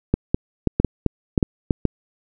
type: clicks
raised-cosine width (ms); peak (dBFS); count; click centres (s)
3; -3; 10; 0.14 / 0.345 / 0.673 / 0.8 / 0.847 / 1.063 / 1.378 / 1.428 / 1.708 / 1.853
effects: none